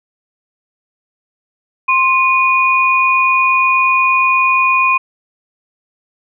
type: tone pair together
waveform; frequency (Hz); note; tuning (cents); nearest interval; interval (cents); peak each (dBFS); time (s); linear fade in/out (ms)
sine; 1051.4 / 2462; C6 / D#7; +8 / -19; octave + minor third; 1473; -12; 1.88-4.98; 10
effects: none